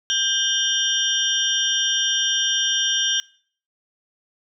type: tone cluster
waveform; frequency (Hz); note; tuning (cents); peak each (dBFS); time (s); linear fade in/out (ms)
sine; 1587 / 2904 / 3160 / 3558 / 5700; G6 / F#7 / G7 / A7 / F8; +21 / -33 / +13 / +19 / +34; -28 / -28 / -21 / -26 / -26; 0.1-3.2; 0
effects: noise-tail reverb RT60 0.5 s tail -22 dB re dry